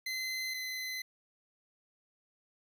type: tone pair in turn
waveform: 25% pulse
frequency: 2053 / 2036 Hz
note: C7 / C7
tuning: -33 / -48 cents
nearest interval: unison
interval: 15 cents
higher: first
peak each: -31 / -33 dBFS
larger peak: first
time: 0.06-0.54 / 0.54-1.02 s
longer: neither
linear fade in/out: 5 ms
effects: 11-bit